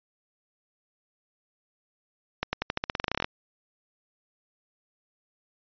accelerating click train, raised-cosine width 0.3 ms, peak -10 dBFS, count 17, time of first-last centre 2.43-3.245 s, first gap 100 ms, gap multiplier 0.9, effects resampled to 11025 Hz

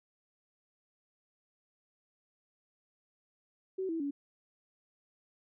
sine tone with pitch steps, 378.4 / 327.5 / 283.5 Hz, F#4 / E4 / C#4, +39 / -11 / +39 cents, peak -32 dBFS, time 3.78-4.11 s, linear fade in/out 10 ms, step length 110 ms, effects none

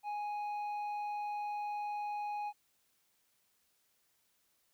sine tone with tanh clipping, 830.6 Hz, G#5, in tune, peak -37 dBFS, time 0.03-2.53 s, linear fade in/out 50 ms, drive 6 dB, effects white hiss -75 dBFS RMS until 4.73 s

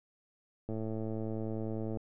click train, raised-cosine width 2 ms, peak -25 dBFS, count 142, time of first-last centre 0.69-1.972 s, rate 110 Hz, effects none

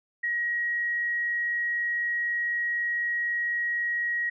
sine tone, 1898 Hz, A#6, 31 cents sharp, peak -25 dBFS, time 0.23-4.3 s, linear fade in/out 10 ms, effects none

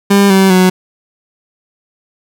30% pulse tone with pitch steps, 199.7 / 192.01 / 184.61 Hz, G3 / G3 / F#3, +32 / -36 / -4 cents, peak -3 dBFS, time 0.1-0.7 s, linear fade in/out 10 ms, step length 200 ms, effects none

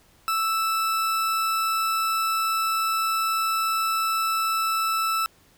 40% pulse tone, 1318.5 Hz, E6, in tune, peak -21 dBFS, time 0.28-5.26 s, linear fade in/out 0 ms, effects pink hiss -58 dBFS RMS until 5.57 s

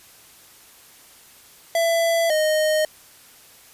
square tone pair in turn, 668 / 618.9 Hz, E5 / D#5, +23 / -9 cents, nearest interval minor second, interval 132 cents, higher first, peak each -18 dBFS, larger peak neither, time 1.75-2.3 / 2.3-2.85 s, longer neither, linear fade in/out 2 ms, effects white hiss -49 dBFS RMS until 3.73 s + resampled to 32000 Hz

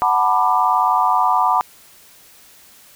sine chord, B minor seventh, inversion second, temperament just, 740.8 / 889 / 987.8 / 1185.3 Hz, F#5 / A5 / B5 / D6, +2 / +18 / 0 / +16 cents, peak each -19 / -20 / -17 / -19 dBFS, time 0.02-1.61 s, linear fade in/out 0 ms, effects white hiss -47 dBFS RMS until 2.95 s

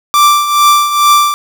45% pulse tone with tremolo, 1174.7 Hz, D6, in tune, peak -3 dBFS, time 0.14-1.34 s, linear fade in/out 0 ms, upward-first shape triangle, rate 2.3 Hz, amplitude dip 70%, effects none

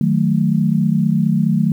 sine chord, D# diminished, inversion none, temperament equal, 155.56 / 185 / 220 Hz, D#3 / F#3 / A3, 0 / 0 / 0 cents, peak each -17 dBFS, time 0.01-1.72 s, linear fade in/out 2 ms, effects 8-bit

